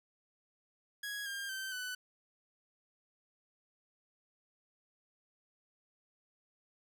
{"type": "tone with pitch steps", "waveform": "sawtooth", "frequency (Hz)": [1661.2, 1604.6, 1550, 1497.2], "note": ["G#6", "G6", "G6", "F#6"], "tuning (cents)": [0, 40, -20, 20], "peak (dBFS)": -35, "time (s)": [1.03, 1.95], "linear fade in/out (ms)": 5, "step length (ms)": 230, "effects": []}